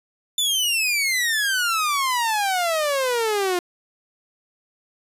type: exponential sweep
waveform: sawtooth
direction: down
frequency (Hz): 3554 to 349.2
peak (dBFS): -16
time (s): 0.38-3.59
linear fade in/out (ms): 2
effects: resampled to 32000 Hz